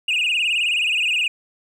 sine tone with vibrato, 2665 Hz, E7, 18 cents sharp, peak -15 dBFS, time 0.08-1.28 s, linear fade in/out 5 ms, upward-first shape sine, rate 19 Hz, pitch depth 150 cents each way, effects tanh soft clip ceiling -16 dBFS + 9-bit

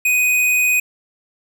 square tone, 2494 Hz, D#7, 3 cents sharp, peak -14 dBFS, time 0.05-0.8 s, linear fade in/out 5 ms, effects none

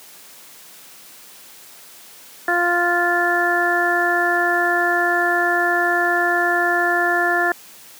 harmonic tone, 349.2 Hz, F4, in tune, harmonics 1 / 2 / 3 / 4 / 5, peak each -23 / -21 / -28 / -23 / -19 dBFS, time 2.48-7.52 s, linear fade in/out 2 ms, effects white hiss -43 dBFS RMS until 7.99 s + high-pass 150 Hz 12 dB/octave

